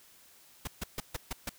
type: noise bursts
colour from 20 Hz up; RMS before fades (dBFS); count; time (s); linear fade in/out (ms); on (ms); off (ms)
pink; -35; 6; 0.65-1.494; 5; 24; 140
effects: white hiss -59 dBFS RMS until 1.58 s